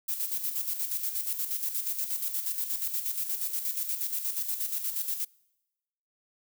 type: noise with tremolo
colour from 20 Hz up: violet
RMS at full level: -30 dBFS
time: 0.08-5.25 s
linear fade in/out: 10 ms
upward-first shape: square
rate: 8.4 Hz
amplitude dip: 55%
effects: noise-tail reverb RT60 1.0 s tail -26 dB re dry